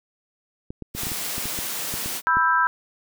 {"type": "clicks", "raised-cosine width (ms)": 3, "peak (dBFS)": -20, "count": 12, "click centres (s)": [0.705, 0.823, 0.95, 1.034, 1.069, 1.118, 1.381, 1.456, 1.589, 1.94, 2.06, 2.37]}
{"type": "high-pass noise", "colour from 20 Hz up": "white", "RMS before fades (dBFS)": -29, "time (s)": [0.94, 2.22], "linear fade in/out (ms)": 50, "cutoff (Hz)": 120, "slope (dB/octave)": 48}
{"type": "chord", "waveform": "sine", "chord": "E minor", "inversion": "second", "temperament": "just", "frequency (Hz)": [988.9, 1318.5, 1582.2], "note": ["B5", "E6", "G6"], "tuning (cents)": [2, 0, 16], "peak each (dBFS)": -21, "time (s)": [2.27, 2.67], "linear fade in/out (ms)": 0}
{"effects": []}